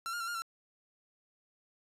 45% pulse tone with pitch steps, 1356 / 1413 / 1357 / 1412 / 1352 Hz, E6 / F6 / E6 / F6 / E6, +49 / +20 / +50 / +19 / +43 cents, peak -35 dBFS, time 0.06-0.42 s, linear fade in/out 0 ms, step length 72 ms, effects resampled to 32000 Hz

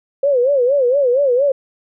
sine tone with vibrato, 527 Hz, C5, 12 cents sharp, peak -11 dBFS, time 0.23-1.52 s, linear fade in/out 5 ms, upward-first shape sine, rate 4.3 Hz, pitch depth 160 cents each way, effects none

